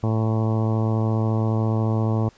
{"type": "harmonic tone", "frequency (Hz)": 110.7, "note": "A2", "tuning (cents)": 11, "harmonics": [1, 2, 3, 4, 5, 6, 7, 8, 9, 10], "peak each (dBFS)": [-20, -26, -30, -32, -34, -36, -37, -38, -39, -40], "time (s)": [0.03, 2.29], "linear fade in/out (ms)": 5, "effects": ["pink hiss -55 dBFS RMS until 2.37 s", "resampled to 16000 Hz"]}